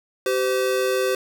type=tone pair together; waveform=square; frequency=385.2 / 512 Hz; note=G4 / C5; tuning=-30 / -38 cents; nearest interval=perfect fourth; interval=492 cents; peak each=-23 dBFS; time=0.26-1.15 s; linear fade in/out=2 ms; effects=none